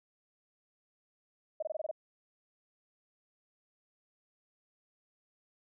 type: tone bursts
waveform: sine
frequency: 625 Hz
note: D#5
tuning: 8 cents sharp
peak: -32 dBFS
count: 7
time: 1.6-1.913 s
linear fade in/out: 5 ms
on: 25 ms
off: 23 ms
effects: none